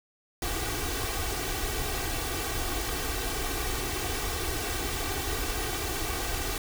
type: noise with comb filter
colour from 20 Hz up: pink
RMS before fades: -31 dBFS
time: 0.42-6.58 s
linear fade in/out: 2 ms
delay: 2.6 ms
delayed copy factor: +0.8
effects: none